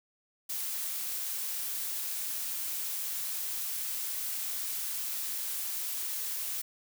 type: noise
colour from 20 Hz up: blue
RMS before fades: -35 dBFS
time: 0.49-6.62 s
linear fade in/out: 10 ms
effects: none